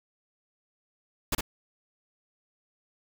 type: noise with echo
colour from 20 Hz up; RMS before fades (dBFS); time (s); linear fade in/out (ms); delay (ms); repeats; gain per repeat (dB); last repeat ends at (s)
pink; -27; 1.32-1.35; 5; 59; 1; -3; 1.409
effects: none